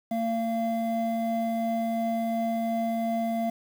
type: tone pair together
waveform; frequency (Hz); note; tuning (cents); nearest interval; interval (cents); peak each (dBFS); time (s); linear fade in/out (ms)
triangle; 227.3 / 684.7; A#3 / F5; -43 / -34; octave + perfect fifth; 1909; -26; 0.11-3.5; 5
effects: 8-bit